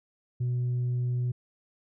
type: tone with tanh clipping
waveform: sine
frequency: 123.47 Hz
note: B2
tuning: in tune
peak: -26 dBFS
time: 0.4-1.32 s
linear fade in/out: 10 ms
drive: 1 dB
effects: none